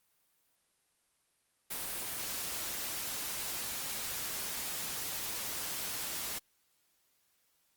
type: noise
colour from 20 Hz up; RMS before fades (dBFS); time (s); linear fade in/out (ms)
white; -38; 1.7-6.39; 10
effects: white hiss -74 dBFS RMS until 7.76 s + Opus 32 kbps